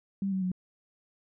sine tone with pitch steps, 196 / 189.54 / 183.3 Hz, G3 / F#3 / F#3, 0 / +42 / -16 cents, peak -27 dBFS, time 0.22-0.517 s, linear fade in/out 2 ms, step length 99 ms, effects none

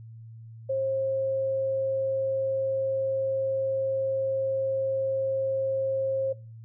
sine tone, 535 Hz, C5, 38 cents sharp, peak -24 dBFS, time 0.69-6.33 s, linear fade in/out 10 ms, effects noise-tail reverb RT60 0.3 s tail -20 dB re dry + added 113 Hz sine -42 dBFS peak until 6.64 s

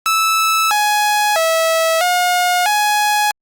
sawtooth tone with pitch steps, 1310 / 837 / 651 / 717 / 837 Hz, E6 / G#5 / E5 / F5 / G#5, -11 / +13 / -22 / +45 / +13 cents, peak -9 dBFS, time 0.06-3.31 s, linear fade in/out 0 ms, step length 650 ms, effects Opus 48 kbps

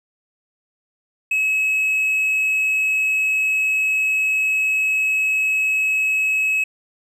sine tone with hard clipping, 2571 Hz, E7, 44 cents flat, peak -17 dBFS, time 1.31-6.64 s, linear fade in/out 5 ms, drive 2 dB, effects none

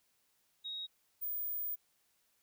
sine tone pair in turn, 3779 / 15038 Hz, A#7 / A#9, +23 / +14 cents, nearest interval 2 octaves, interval 2391 cents, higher second, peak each -39 / -35 dBFS, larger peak second, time 0.64-0.87 / 1.21-1.76 s, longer second, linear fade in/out 20 ms, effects white hiss -75 dBFS RMS until 2.42 s

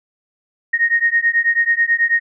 sine beating tone pair, 1857 / 1866.2 Hz, A#6 / A#6, -7 / +1 cents, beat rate 9.2 Hz, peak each -16 dBFS, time 0.73-2.2 s, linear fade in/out 10 ms, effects none

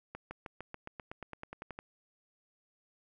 accelerating click train, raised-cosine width 0.5 ms, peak -27 dBFS, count 15, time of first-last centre 0.15-1.789 s, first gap 160 ms, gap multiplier 0.95, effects none

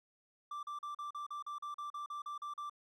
triangle tone bursts, 1174.7 Hz, D6, in tune, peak -38 dBFS, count 14, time 0.51-2.697 s, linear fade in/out 5 ms, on 120 ms, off 39 ms, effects none

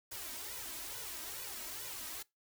white noise with flanger, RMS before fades -44 dBFS, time 0.11-2.23 s, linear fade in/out 10 ms, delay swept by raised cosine 2 to 3.2 ms, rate 2.3 Hz, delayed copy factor +0.85, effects noise-tail reverb RT60 0.2 s tail -23 dB re dry

